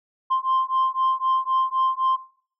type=beating tone pair; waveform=sine; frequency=1046.5 / 1050.4 Hz; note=C6 / C6; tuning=0 / +6 cents; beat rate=3.9 Hz; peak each=-21 / -21 dBFS; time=0.3-2.17 s; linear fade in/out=20 ms; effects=noise-tail reverb RT60 0.5 s tail -17 dB re dry + tanh soft clip ceiling -15 dBFS